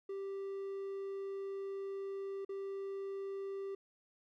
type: tone with dropouts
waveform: triangle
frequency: 392 Hz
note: G4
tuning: in tune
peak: -37 dBFS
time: 0.09-3.75 s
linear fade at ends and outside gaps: 5 ms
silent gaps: 2.449-2.491 s
effects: none